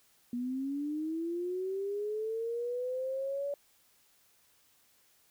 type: linear sweep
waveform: sine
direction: up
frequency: 238.7 to 573 Hz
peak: -32 dBFS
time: 0.33-3.54 s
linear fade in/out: 2 ms
effects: white hiss -67 dBFS RMS until 5.3 s